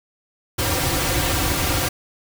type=noise with comb filter; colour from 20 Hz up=pink; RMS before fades=-21 dBFS; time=0.58-1.89 s; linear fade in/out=10 ms; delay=4.7 ms; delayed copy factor=-0.9; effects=none